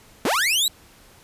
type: linear sweep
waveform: sawtooth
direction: up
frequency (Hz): 174.61 to 4032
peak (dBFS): -15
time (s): 0.25-0.68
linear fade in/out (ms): 2
effects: pink hiss -51 dBFS RMS until 1.23 s + resampled to 32000 Hz